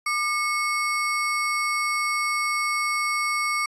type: ring-modulated tone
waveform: square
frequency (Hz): 1694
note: G#6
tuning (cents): +34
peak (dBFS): -20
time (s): 0.06-3.66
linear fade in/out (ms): 5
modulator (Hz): 495
effects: resampled to 24000 Hz